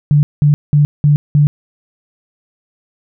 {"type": "tone bursts", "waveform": "sine", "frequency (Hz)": 146.83, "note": "D3", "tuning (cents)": 0, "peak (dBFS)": -6, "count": 5, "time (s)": [0.11, 1.47], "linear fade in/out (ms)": 0, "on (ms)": 120, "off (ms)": 190, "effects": []}